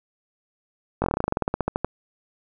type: slowing click train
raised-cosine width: 1 ms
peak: -8 dBFS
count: 19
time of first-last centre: 1.02-1.846 s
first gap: 20 ms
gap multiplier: 1.09
effects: none